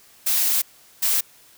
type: noise bursts at uneven times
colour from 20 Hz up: blue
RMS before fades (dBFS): -20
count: 2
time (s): 0.26-0.62 / 1.02-1.21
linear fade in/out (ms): 10
effects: white hiss -52 dBFS RMS until 1.57 s